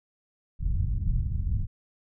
pink low-pass noise, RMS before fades -26 dBFS, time 0.59-1.67 s, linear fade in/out 50 ms, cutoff 130 Hz, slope 24 dB/octave, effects none

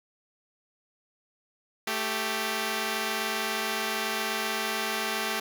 5% pulse tone pair together, 220.1 / 392 Hz, A3 / G4, +1 / 0 cents, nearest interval minor seventh, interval 999 cents, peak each -20 / -19 dBFS, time 1.87-5.4 s, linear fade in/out 5 ms, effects none

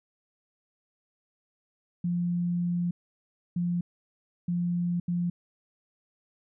sine tone bursts at uneven times, 174.6 Hz, F3, in tune, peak -25 dBFS, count 4, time 2.04-2.91 / 3.56-3.81 / 4.48-5 / 5.08-5.3 s, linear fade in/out 5 ms, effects none

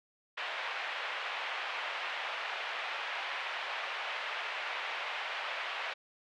white band-pass noise, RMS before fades -38 dBFS, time 0.37-5.94 s, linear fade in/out 10 ms, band 590 to 2900 Hz, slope 24 dB/octave, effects none

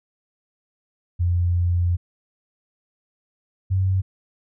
sine tone pair in turn, 87.6 / 94.63 Hz, F2 / F#2, +6 / +39 cents, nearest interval minor second, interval 133 cents, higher second, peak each -17 dBFS, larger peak neither, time 1.19-1.97 / 3.7-4.02 s, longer first, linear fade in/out 20 ms, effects none

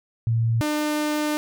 sine / sawtooth tone pair in turn, 114.6 / 300.9 Hz, A#2 / D4, -29 / +42 cents, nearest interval octave + perfect fourth, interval 1671 cents, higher second, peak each -18 dBFS, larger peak neither, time 0.27-0.61 / 0.61-1.37 s, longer second, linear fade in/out 0 ms, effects none

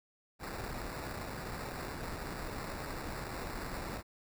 pink noise with sample-and-hold, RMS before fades -41 dBFS, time 0.39-4.03 s, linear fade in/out 50 ms, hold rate 3150 Hz, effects none

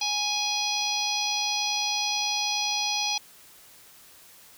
harmonic tone, 830.6 Hz, G#5, in tune, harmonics 1 / 3 / 4 / 5 / 6 / 7, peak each -32 / -32 / -32 / -32 / -32 / -32 dBFS, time 0.01-3.18 s, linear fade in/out 5 ms, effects white hiss -52 dBFS RMS until 4.57 s

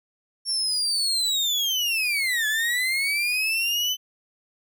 35% pulse linear two-way sweep, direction down then up, 5500 to 1700 to 3053 Hz, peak -20 dBFS, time 0.45-3.97 s, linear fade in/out 50 ms, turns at 2.47 s, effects none

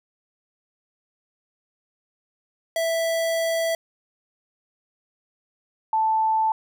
square / sine tone pair in turn, 659.3 / 880.1 Hz, E5 / A5, 0 / 0 cents, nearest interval perfect fourth, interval 500 cents, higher second, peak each -22 / -18 dBFS, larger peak second, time 2.76-3.75 / 5.93-6.52 s, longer first, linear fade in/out 2 ms, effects none

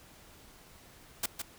white noise with echo, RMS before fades -31 dBFS, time 1.23-1.26 s, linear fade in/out 5 ms, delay 160 ms, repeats 1, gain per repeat -6 dB, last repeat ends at 1.42 s, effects pink hiss -56 dBFS RMS until 1.58 s

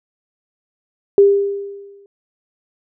sine tone with exponential decay, 400 Hz, G4, 35 cents sharp, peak -4 dBFS, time 1.18-2.06 s, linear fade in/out 1 ms, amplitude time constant 190 ms, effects none

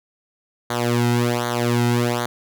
sawtooth tone with flanger, 120 Hz, B2, 49 cents flat, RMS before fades -20 dBFS, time 0.7-2.26 s, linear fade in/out 5 ms, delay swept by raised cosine 0.38 to 1.78 ms, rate 1.3 Hz, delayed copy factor -0.85, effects none

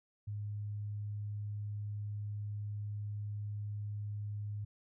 sine tone, 103.83 Hz, G#2, in tune, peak -37 dBFS, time 0.27-4.65 s, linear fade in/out 10 ms, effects none

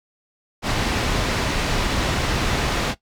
pink low-pass noise, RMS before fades -22 dBFS, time 0.62-2.95 s, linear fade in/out 50 ms, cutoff 5100 Hz, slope 12 dB/octave, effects noise-tail reverb RT60 0.1 s tail -17 dB re dry

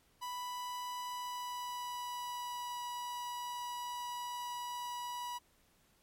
45% pulse tone with pitch glide, 987.8 to 974.8 Hz, B5 to B5, 0 to -23 cents, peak -39 dBFS, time 0.21-5.39 s, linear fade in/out 20 ms, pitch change -23 cents, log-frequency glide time 1.09-2.86 s, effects pink hiss -70 dBFS RMS until 6.02 s + MP3 64 kbps

